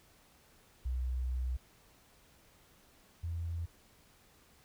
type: tone pair in turn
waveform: sine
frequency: 63 / 84.09 Hz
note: B1 / E2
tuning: +35 / +35 cents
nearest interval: perfect fourth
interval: 500 cents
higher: second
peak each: -31 / -34 dBFS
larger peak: first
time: 0.85-1.57 / 3.23-3.66 s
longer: first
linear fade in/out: 10 ms
effects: tanh soft clip ceiling -27 dBFS + pink hiss -64 dBFS RMS until 4.64 s